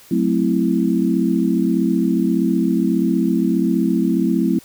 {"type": "chord", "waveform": "sine", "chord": "F# half-diminished seventh", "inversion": "none", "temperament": "equal", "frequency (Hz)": [185, 220, 261.6, 329.6], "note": ["F#3", "A3", "C4", "E4"], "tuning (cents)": [0, 0, 0, 0], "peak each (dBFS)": -20, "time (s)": [0.11, 4.59], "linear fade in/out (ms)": 5, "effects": ["white hiss -46 dBFS RMS until 4.64 s"]}